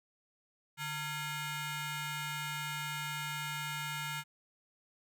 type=ring-modulated tone; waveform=15% pulse; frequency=764 Hz; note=G5; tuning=45 cents flat; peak=-27 dBFS; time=0.77-4.24 s; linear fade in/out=50 ms; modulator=616 Hz; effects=none